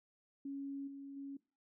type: tone with level steps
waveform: sine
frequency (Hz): 277.2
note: C#4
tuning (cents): 0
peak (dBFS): -40 / -46 / -43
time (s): 0.45-1.37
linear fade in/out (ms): 5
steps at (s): 0.87 / 1.16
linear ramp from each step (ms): 10
effects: noise-tail reverb RT60 0.3 s tail -20 dB re dry